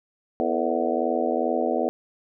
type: harmonic tone with a mistuned harmonic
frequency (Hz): 82.41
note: E2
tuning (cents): 0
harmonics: 3 / 4 / 5 / 6 / 7 / 8 / 9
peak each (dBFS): -29 / -29 / -29 / -29 / -29 / -29 / -29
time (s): 0.4-1.89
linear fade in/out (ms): 0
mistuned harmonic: 5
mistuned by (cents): +94
effects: none